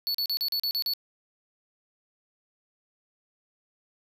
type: tone bursts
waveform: square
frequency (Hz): 4435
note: C#8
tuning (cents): 0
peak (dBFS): -26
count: 8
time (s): 0.07-0.936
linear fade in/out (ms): 0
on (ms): 75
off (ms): 38
effects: none